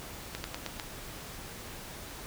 slowing click train, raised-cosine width 0.2 ms, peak -17 dBFS, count 5, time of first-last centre 0.35-0.798 s, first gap 91 ms, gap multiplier 1.14, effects pink hiss -44 dBFS RMS until 2.26 s

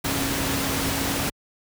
sine tone in noise, 274 Hz, C#4, 20 cents flat, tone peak -30 dBFS, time 0.04-1.3 s, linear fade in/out 10 ms, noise pink, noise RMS -25 dBFS, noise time 0.04-1.3 s, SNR -8 dB, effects high-pass 60 Hz 12 dB/octave

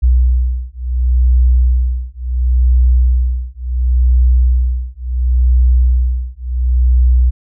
sine beating tone pair, 61.6 / 62.31 Hz, B1 / B1, -4 / +16 cents, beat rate 0.71 Hz, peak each -12 dBFS, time 0.02-7.31 s, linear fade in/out 20 ms, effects none

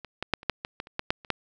clicks, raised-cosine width 0.3 ms, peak -24 / -14 / -6 / -28 / -7 / -16 / -17 / -30 / -12 / -7 / -30 / -8 dBFS, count 12, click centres 0.047 / 0.226 / 0.337 / 0.431 / 0.497 / 0.649 / 0.801 / 0.871 / 0.994 / 1.105 / 1.248 / 1.303 s, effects none

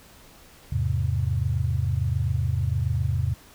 sine chord, E augmented, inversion none, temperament equal, 82.41 / 103.83 / 130.81 Hz, E2 / G#2 / B#2, 0 / 0 / 0 cents, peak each -26 dBFS, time 0.72-3.34 s, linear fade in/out 5 ms, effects pink hiss -51 dBFS RMS until 3.54 s

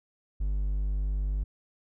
triangle tone, 49.8 Hz, G1, 28 cents sharp, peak -24 dBFS, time 0.4-1.44 s, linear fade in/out 10 ms, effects none

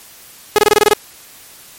sawtooth tone bursts, 419.9 Hz, G#4, 19 cents sharp, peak -3 dBFS, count 8, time 0.56-0.934 s, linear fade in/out 0 ms, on 24 ms, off 26 ms, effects white hiss -40 dBFS RMS until 1.78 s + MP3 64 kbps

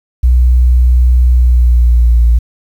sine tone with pitch glide, 61.74 to 57.94 Hz, B1 to A#1, 0 to -10 cents, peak -3 dBFS, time 0.23-2.39 s, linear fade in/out 10 ms, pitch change -110 cents, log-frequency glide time 1.31-2.27 s, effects tanh soft clip ceiling -1 dBFS + 7-bit

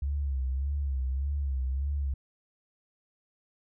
sine tone with vibrato, 68.1 Hz, C#2, 30 cents flat, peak -27 dBFS, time 0.02-2.14 s, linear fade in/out 5 ms, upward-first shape sine, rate 1.7 Hz, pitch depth 93 cents each way, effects none

